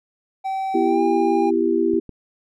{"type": "tone with pitch glide", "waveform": "triangle", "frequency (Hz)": [770, 806.4], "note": ["G5", "G5"], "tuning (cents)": [-31, 49], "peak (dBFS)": -20, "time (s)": [0.44, 1.51], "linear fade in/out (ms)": 20, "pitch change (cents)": 80, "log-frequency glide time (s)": [0.84, 1.02]}
{"type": "chord", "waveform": "sine", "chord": "E minor", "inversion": "second", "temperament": "equal with one note detuned", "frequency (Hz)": [246.9, 333.3, 392], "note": ["B3", "E4", "G4"], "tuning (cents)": [0, 19, 0], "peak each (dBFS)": [-24, -19, -20], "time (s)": [0.74, 2], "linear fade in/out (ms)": 10}
{"type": "clicks", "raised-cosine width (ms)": 3, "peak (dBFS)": -23, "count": 2, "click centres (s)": [1.938, 2.093]}
{"effects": []}